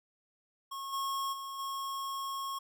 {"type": "tone with level steps", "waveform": "square", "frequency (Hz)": 1090, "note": "C#6", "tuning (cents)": -29, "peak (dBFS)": [-39, -33, -40, -36], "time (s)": [0.71, 2.59], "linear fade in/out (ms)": 10, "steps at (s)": [0.92, 1.32, 1.58], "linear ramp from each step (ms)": 20, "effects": []}